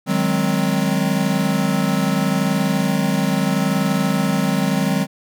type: chord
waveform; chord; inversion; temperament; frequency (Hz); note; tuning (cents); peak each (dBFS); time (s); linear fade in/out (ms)
square; Ab dominant seventh; second; equal with one note detuned; 155.56 / 186.93 / 207.7 / 261.6; Eb3 / Gb3 / Ab3 / C4; 0 / +18 / 0 / 0; -24 / -21 / -23 / -24; 0.06-5.07; 50
effects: none